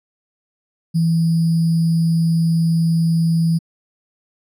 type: tone with sample-and-hold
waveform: sine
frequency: 164.81 Hz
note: E3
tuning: in tune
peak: -13 dBFS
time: 0.94-3.59 s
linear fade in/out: 20 ms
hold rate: 4900 Hz
effects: resampled to 32000 Hz